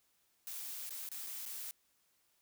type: noise with dropouts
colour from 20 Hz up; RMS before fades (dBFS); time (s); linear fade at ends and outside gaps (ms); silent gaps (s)
blue; -44; 0.47-1.71; 0; 0.894-0.906 / 1.089-1.116 / 1.265-1.269 / 1.454-1.461
effects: white hiss -75 dBFS RMS until 2.41 s